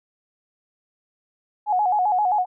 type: tone with vibrato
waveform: sine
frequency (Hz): 784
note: G5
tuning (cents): 0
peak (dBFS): -17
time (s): 1.66-2.46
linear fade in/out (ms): 50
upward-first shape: square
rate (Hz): 7.6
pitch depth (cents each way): 120
effects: none